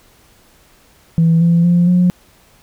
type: tone with pitch steps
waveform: sine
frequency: 164.81 / 169.44 / 174.21 / 179.1 Hz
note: E3 / E3 / F3 / F3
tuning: 0 / +48 / -4 / +44 cents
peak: -7 dBFS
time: 1.18-2.1 s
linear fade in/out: 0 ms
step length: 230 ms
effects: tanh soft clip ceiling -5 dBFS + pink hiss -50 dBFS RMS until 2.62 s